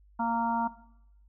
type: harmonic tone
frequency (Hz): 231.6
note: A#3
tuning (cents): -11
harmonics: 1 / 3 / 4 / 5 / 6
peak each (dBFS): -31 / -36 / -29 / -41 / -39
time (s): 0.19-0.68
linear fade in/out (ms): 10
effects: noise-tail reverb RT60 0.8 s tail -17 dB re dry + added 50 Hz sine -56 dBFS peak until 1.28 s